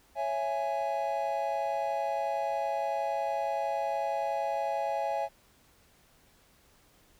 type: chord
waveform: triangle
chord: C# minor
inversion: none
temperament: just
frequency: 554.4 / 665.2 / 831.5 Hz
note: C#5 / E5 / G#5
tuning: 0 / +16 / +2 cents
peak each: -33 / -31 / -30 dBFS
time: 0.15-5.29 s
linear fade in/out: 50 ms
effects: pink hiss -63 dBFS RMS until 7.19 s